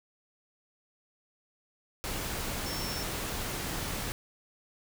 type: tone in noise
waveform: sine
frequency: 5410 Hz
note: E8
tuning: 44 cents sharp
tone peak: -39 dBFS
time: 2.66-3.03 s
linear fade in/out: 0 ms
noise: pink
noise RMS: -35 dBFS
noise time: 2.04-4.12 s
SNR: -7 dB
effects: none